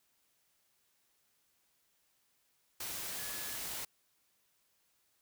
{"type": "tone in noise", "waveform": "sine", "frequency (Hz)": 1700, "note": "G#6", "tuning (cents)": 40, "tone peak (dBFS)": -50, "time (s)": [3.18, 3.56], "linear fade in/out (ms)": 5, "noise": "white", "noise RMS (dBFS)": -41, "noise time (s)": [2.8, 3.85], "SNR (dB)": -12, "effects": ["white hiss -75 dBFS RMS until 5.21 s"]}